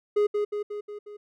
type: tone with echo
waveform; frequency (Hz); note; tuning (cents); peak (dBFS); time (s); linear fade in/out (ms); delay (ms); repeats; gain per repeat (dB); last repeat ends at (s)
triangle; 415.3; G#4; 0; -17; 0.16-0.27; 10; 180; 5; -4; 1.17
effects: none